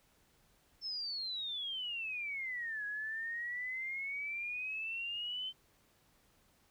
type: exponential two-way sweep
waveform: sine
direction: down then up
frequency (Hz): 5350 to 1661.2 to 3095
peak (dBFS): -37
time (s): 0.81-5.53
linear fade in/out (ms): 50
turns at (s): 2.85
effects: pink hiss -70 dBFS RMS until 6.7 s